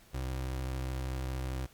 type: tone with vibrato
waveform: 30% pulse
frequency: 64.9 Hz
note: C2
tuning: 13 cents flat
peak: -31 dBFS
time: 0.13-1.67 s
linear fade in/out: 20 ms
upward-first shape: sine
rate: 13 Hz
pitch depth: 17 cents each way
effects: pink hiss -60 dBFS RMS until 1.73 s + Opus 48 kbps